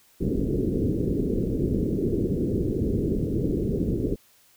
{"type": "low-pass noise", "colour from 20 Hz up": "white", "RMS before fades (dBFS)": -25, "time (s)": [0.2, 4.16], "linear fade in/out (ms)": 20, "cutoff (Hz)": 430, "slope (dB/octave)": 48, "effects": ["white hiss -59 dBFS RMS until 4.56 s"]}